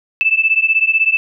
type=beating tone pair; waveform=sine; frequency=2627 / 2643 Hz; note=E7 / E7; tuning=-7 / +4 cents; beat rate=16 Hz; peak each=-14 dBFS; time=0.21-1.17 s; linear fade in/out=0 ms; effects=none